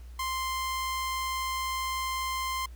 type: tone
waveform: sawtooth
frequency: 1046.5 Hz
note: C6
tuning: in tune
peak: -26 dBFS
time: 0.19-2.66 s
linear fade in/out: 5 ms
effects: added 60 Hz sine -42 dBFS peak until 2.75 s + pink hiss -61 dBFS RMS until 2.75 s